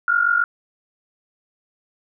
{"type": "tone pair together", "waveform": "sine", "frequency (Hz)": [1382.9, 1430], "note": ["F6", "F6"], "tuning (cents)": [-17, 41], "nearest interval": "minor second", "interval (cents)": 58, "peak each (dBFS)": [-19, -17], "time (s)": [0.08, 0.44], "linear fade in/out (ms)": 2, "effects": []}